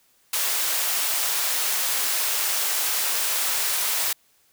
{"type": "high-pass noise", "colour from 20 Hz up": "white", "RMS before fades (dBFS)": -24, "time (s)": [0.33, 4.13], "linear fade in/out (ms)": 5, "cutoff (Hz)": 600, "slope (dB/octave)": 12, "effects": ["white hiss -62 dBFS RMS until 4.52 s"]}